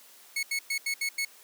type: tone bursts at uneven times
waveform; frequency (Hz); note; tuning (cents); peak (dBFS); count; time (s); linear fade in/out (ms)
sawtooth; 2200; C#7; -14; -24; 6; 0.36-0.43 / 0.51-0.59 / 0.7-0.78 / 0.86-0.94 / 1.01-1.09 / 1.18-1.25; 5
effects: white hiss -54 dBFS RMS until 1.43 s + high-pass 300 Hz 12 dB/octave